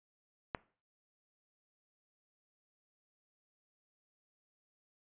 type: click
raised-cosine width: 0.5 ms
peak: -19 dBFS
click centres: 0.548 s
effects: noise-tail reverb RT60 0.4 s tail -21 dB re dry + resampled to 8000 Hz